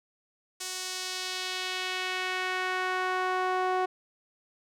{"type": "tone with band-pass filter sweep", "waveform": "sawtooth", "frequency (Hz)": 370, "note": "F#4", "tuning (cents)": 0, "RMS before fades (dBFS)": -31, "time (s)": [0.6, 3.86], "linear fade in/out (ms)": 10, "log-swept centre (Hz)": [6900, 800], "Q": 1.2, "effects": []}